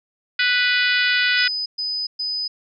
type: harmonic tone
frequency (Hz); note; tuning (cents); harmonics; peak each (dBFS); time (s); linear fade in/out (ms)
493.9; B4; 0; 3 / 4 / 5 / 6 / 7 / 8 / 9 / 10; -20 / -22 / -24 / -26 / -27 / -28 / -29 / -30; 0.39-1.48; 5
type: tone bursts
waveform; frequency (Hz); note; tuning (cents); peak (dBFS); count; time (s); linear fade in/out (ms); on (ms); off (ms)
sine; 5000; D#8; +8; -22; 3; 1.37-2.48; 10; 290; 120
effects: none